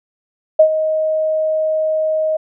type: tone with ADSR envelope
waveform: sine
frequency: 627 Hz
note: D#5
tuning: 13 cents sharp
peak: -3 dBFS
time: 0.59-2.37 s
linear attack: 8 ms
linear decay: 83 ms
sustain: -11 dB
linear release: 8 ms
effects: none